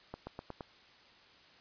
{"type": "accelerating click train", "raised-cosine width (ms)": 1, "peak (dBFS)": -27, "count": 5, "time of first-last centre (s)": [0.14, 0.608], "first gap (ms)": 130, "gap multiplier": 0.93, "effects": ["white hiss -60 dBFS RMS until 1.6 s", "resampled to 11025 Hz"]}